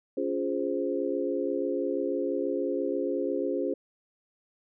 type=chord; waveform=sine; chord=Db major seventh; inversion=none; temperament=equal with one note detuned; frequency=280.9 / 349.2 / 415.3 / 523.3 Hz; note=Db4 / F4 / Ab4 / C5; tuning=+23 / 0 / 0 / 0 cents; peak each=-32 dBFS; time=0.17-3.74 s; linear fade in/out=5 ms; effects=none